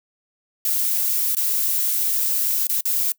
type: noise with dropouts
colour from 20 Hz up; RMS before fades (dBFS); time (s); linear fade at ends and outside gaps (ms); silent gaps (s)
violet; -21; 0.65-3.12; 1; 1.349-1.368 / 2.67-2.694 / 2.807-2.854
effects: noise-tail reverb RT60 0.1 s tail -22 dB re dry